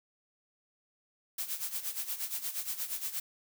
blue noise with tremolo, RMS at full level -34 dBFS, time 1.38-3.2 s, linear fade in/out 5 ms, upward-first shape sine, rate 8.5 Hz, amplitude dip 75%, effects none

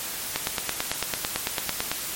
click train, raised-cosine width 0.2 ms, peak -6 dBFS, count 15, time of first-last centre 0.36-1.916 s, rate 9 Hz, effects white hiss -32 dBFS RMS until 2.15 s + MP3 64 kbps

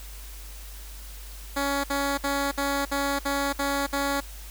10% pulse tone bursts, 280 Hz, C#4, 18 cents sharp, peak -16 dBFS, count 8, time 1.56-4.206 s, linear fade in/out 10 ms, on 280 ms, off 58 ms, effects added 50 Hz sine -39 dBFS peak until 4.5 s + white hiss -46 dBFS RMS until 4.5 s

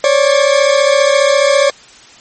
40% pulse tone pair together, 545.2 / 580 Hz, C#5 / D5, -29 / -22 cents, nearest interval minor second, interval 107 cents, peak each -10 dBFS, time 0.04-1.7 s, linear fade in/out 2 ms, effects white hiss -40 dBFS RMS until 2.2 s + MP3 32 kbps

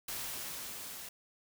white noise with level ramp, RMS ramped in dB -39 to -46 dBFS, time 0.08-1.09 s, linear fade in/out 5 ms, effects none

